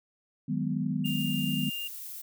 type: chord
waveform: sine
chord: G# minor seventh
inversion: second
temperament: just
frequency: 155.74 / 186.89 / 207.7 / 249.2 Hz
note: D#3 / F#3 / G#3 / B3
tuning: +2 / +18 / 0 / +16 cents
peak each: -32 / -33 / -34 / -32 dBFS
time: 0.48-1.7 s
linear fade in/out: 10 ms
type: tone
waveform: triangle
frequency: 2803 Hz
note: F7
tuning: 6 cents sharp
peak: -32 dBFS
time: 1.04-1.88 s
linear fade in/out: 10 ms
type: noise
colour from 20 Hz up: violet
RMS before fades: -41 dBFS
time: 1.05-2.22 s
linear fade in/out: 10 ms
effects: none